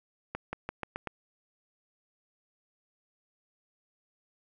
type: accelerating click train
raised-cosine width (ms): 0.5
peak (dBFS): -19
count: 6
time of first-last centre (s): 0.35-1.073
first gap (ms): 180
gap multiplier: 0.89
effects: none